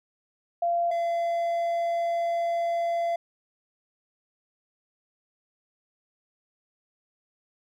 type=tone pair in turn; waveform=sine / triangle; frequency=688 / 681.3 Hz; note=F5 / F5; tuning=-26 / -43 cents; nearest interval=unison; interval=17 cents; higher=first; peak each=-22 dBFS; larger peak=neither; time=0.62-0.91 / 0.91-3.16 s; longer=second; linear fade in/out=5 ms; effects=none